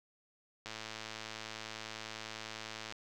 click train, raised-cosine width 0.2 ms, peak -25 dBFS, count 250, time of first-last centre 0.66-2.924 s, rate 110 Hz, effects none

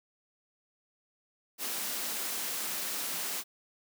white high-pass noise, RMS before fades -35 dBFS, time 1.58-3.44 s, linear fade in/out 50 ms, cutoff 160 Hz, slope 96 dB/octave, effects none

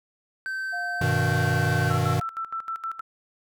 triangle tone with pitch glide, 1547 to 1538.1 Hz, G6 to G6, -23 to -33 cents, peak -26 dBFS, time 0.46-1.9 s, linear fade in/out 0 ms, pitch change -10 cents, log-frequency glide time 1.46-1.77 s
sine tone, 707 Hz, F5, 21 cents sharp, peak -32 dBFS, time 0.72-2.22 s, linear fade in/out 20 ms
square chord, G augmented, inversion none, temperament equal, 98 / 123.47 / 155.56 Hz, G2 / B2 / D#3, 0 / 0 / 0 cents, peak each -28 / -26 / -27 dBFS, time 1.01-2.2 s, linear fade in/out 5 ms
sine tone with tremolo, 1332 Hz, E6, 18 cents sharp, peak -27 dBFS, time 1.9-3.01 s, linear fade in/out 10 ms, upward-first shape square, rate 6.4 Hz, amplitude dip 80%
effects none

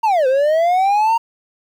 triangle linear two-way sweep, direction down then up, 932.3 to 506 to 932.3 Hz, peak -10 dBFS, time 0.03-1.18 s, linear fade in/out 10 ms, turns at 0.27 s, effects 8-bit

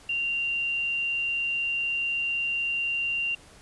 sine tone, 2772 Hz, F7, 14 cents flat, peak -25 dBFS, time 0.09-3.35 s, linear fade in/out 5 ms, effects pink hiss -52 dBFS RMS until 3.61 s + resampled to 24000 Hz

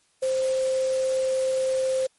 sine tone in noise, 523.3 Hz, C5, in tune, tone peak -21 dBFS, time 0.22-2.07 s, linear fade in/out 10 ms, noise white, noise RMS -38 dBFS, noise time 0.22-2.07 s, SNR +14 dB, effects white hiss -65 dBFS RMS until 2.18 s + MP3 48 kbps

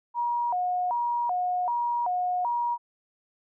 sine tone with vibrato, 830.6 Hz, G#5, in tune, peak -24 dBFS, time 0.14-2.78 s, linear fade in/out 50 ms, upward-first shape square, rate 1.3 Hz, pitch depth 240 cents each way, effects none

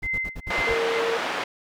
brown noise bursts, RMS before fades -33 dBFS, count 7, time 0.02-0.739 s, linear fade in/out 10 ms, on 53 ms, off 58 ms
sine tone with tremolo, 2070 Hz, C7, 19 cents flat, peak -23 dBFS, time 0.03-0.99 s, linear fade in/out 2 ms, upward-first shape sine, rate 2.1 Hz, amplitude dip 95%
pink band-pass noise, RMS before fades -28 dBFS, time 0.5-1.44 s, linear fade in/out 5 ms, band 470 to 2800 Hz, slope 12 dB/octave
sine tone, 460 Hz, A#4, 23 cents flat, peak -23 dBFS, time 0.66-1.18 s, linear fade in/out 20 ms
effects none

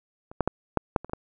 clicks, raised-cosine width 1 ms, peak -28 / -8 / -9 / -7 / -6 / -24 / -28 / -14 dBFS, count 8, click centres 0.315 / 0.407 / 0.476 / 0.773 / 0.962 / 1.046 / 1.096 / 1.134 s, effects none

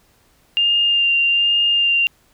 sine tone with vibrato, 2800 Hz, F7, 4 cents sharp, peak -13 dBFS, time 0.57-2.07 s, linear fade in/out 0 ms, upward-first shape sine, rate 1.2 Hz, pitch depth 15 cents each way, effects pink hiss -57 dBFS RMS until 2.33 s

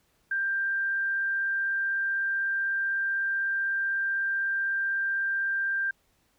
sine tone, 1584 Hz, G6, 18 cents sharp, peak -25 dBFS, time 0.31-5.91 s, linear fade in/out 5 ms, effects pink hiss -69 dBFS RMS until 6.38 s

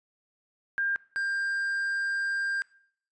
sine / triangle tone pair in turn, 1600 / 1594.4 Hz, G6 / G6, +35 / +29 cents, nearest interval unison, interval 6 cents, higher first, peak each -25 dBFS, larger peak neither, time 0.78-0.96 / 1.16-2.62 s, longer second, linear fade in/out 0 ms, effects noise-tail reverb RT60 0.6 s tail -21 dB re dry + resampled to 22050 Hz

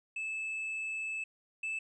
triangle tone pair in turn, 2616 / 2628 Hz, E7 / E7, -14 / -6 cents, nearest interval unison, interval 8 cents, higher second, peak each -33 / -32 dBFS, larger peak second, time 0.16-1.24 / 1.63-1.79 s, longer first, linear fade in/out 5 ms, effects resampled to 24000 Hz

